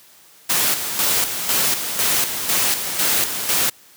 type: noise with tremolo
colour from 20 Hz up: white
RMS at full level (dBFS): -18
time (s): 0.49-3.7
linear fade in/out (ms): 10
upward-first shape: square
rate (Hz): 2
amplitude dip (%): 55
effects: white hiss -49 dBFS RMS until 3.96 s + high-pass 100 Hz 12 dB/octave